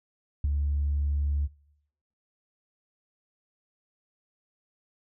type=tone with ADSR envelope; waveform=sine; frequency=72 Hz; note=D2; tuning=34 cents flat; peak=-18 dBFS; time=0.44-1.48 s; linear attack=4 ms; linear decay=18 ms; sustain=-5 dB; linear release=34 ms; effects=noise-tail reverb RT60 0.8 s tail -23 dB re dry + tanh soft clip ceiling -20 dBFS